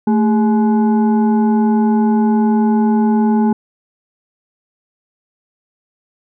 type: tone with frequency modulation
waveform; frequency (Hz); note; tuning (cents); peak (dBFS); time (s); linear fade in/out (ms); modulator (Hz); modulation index
sine; 220.3; A3; +2; -10; 0.07-3.53; 5; 629; 0.59
effects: none